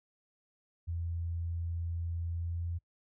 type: tone with pitch glide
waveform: sine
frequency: 84.5 to 85.43 Hz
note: E2 to F2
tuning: +43 to -38 cents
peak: -33 dBFS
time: 0.87-2.79 s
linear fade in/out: 20 ms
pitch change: +19 cents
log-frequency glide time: 2.31-2.68 s
effects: noise-tail reverb RT60 0.1 s tail -22 dB re dry